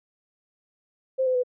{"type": "tone with pitch steps", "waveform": "sine", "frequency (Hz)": [524, 510.9, 498], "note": ["C5", "C5", "B4"], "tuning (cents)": [2, -41, 14], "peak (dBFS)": -20, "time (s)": [1.18, 1.435], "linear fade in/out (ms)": 20, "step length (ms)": 85, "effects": []}